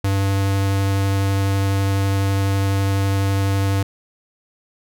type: tone with vibrato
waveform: square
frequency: 98 Hz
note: G2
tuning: in tune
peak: -17 dBFS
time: 0.04-3.83 s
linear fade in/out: 5 ms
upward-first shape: triangle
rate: 12 Hz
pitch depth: 9 cents each way
effects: none